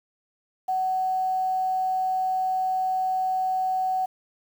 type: tone with quantisation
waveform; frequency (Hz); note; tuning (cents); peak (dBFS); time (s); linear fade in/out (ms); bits
sine; 750; F#5; +23; -22; 0.68-4.06; 10; 8
effects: none